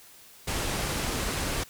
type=low-pass noise; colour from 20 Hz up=pink; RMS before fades=-30 dBFS; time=0.47-1.64 s; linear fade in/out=10 ms; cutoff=12000 Hz; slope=24 dB/octave; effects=white hiss -52 dBFS RMS until 1.69 s